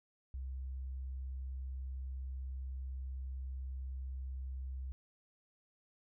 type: tone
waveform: sine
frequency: 65.41 Hz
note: C2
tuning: in tune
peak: -39 dBFS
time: 0.34-4.92 s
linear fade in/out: 0 ms
effects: none